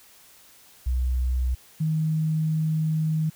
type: tone pair in turn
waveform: sine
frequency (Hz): 63 / 157.24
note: B1 / D#3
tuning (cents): +35 / +19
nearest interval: octave + major third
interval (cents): 1584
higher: second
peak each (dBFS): -21 / -21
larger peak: neither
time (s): 0.86-1.55 / 1.8-3.3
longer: second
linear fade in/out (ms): 10
effects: white hiss -53 dBFS RMS until 3.35 s